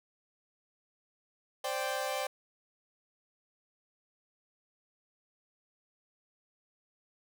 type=chord; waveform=sawtooth; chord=C suspended second; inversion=none; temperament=equal; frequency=523.3 / 587.3 / 784 Hz; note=C5 / D5 / G5; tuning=0 / 0 / 0 cents; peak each=-33 dBFS; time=1.64-2.27 s; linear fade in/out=5 ms; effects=none